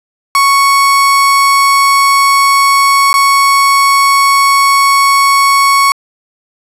35% pulse tone with dropouts, 1108.7 Hz, C#6, in tune, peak -4 dBFS, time 0.35-5.92 s, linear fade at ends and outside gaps 1 ms, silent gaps 3.13-3.14 s, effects resampled to 32000 Hz + 7-bit

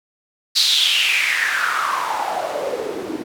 white noise with band-pass filter sweep, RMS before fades -20 dBFS, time 0.55-3.24 s, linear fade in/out 20 ms, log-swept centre 4400 to 300 Hz, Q 5.9, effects none

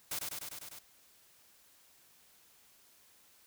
white noise with echo, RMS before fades -37 dBFS, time 0.11-0.19 s, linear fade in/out 5 ms, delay 100 ms, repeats 6, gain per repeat -2 dB, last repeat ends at 0.79 s, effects white hiss -64 dBFS RMS until 3.46 s

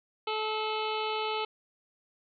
harmonic tone, 433.7 Hz, A4, 25 cents flat, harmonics 1 / 2 / 3 / 5 / 6 / 7 / 8 / 9 / 10, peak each -34 / -34 / -37 / -43 / -40 / -39 / -46 / -45 / -47 dBFS, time 0.27-1.45 s, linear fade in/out 5 ms, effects none

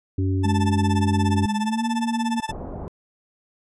harmonic tone, 94.7 Hz, F#2, 41 cents sharp, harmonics 1 / 3 / 4, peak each -20 / -26 / -32 dBFS, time 0.18-1.46 s, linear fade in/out 5 ms
40% pulse tone with tremolo, 880 Hz, A5, in tune, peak -22 dBFS, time 0.43-2.52 s, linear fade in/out 20 ms, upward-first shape sine, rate 17 Hz, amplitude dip 95%
sine tone with pitch glide, 207.7 to 231.8 Hz, G#3 to A#3, 0 to -10 cents, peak -22 dBFS, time 0.45-2.4 s, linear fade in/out 0 ms, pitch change +190 cents, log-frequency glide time 1.56-1.83 s
pink low-pass noise, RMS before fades -33 dBFS, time 2.49-2.88 s, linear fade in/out 0 ms, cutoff 850 Hz, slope 24 dB/octave
effects resampled to 24000 Hz

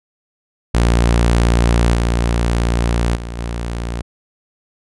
sawtooth tone with level steps, 58.3 Hz, A#1, 1 cent sharp, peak -7 / -10 / -21 / -17 dBFS, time 0.74-4.02 s, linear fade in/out 10 ms, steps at 1.94 / 3.15 / 3.38 s, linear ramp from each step 10 ms, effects resampled to 24000 Hz

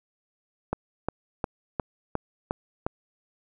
click train, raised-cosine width 1 ms, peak -12 dBFS, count 7, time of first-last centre 0.73-2.865 s, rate 2.81 Hz, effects none

